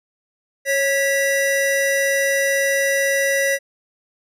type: tone pair together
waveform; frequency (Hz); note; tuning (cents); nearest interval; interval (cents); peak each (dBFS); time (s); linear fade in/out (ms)
square; 550 / 1956; C#5 / B6; -14 / -17; octave + minor seventh; 2197; -20; 0.65-3.59; 50
effects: resampled to 32000 Hz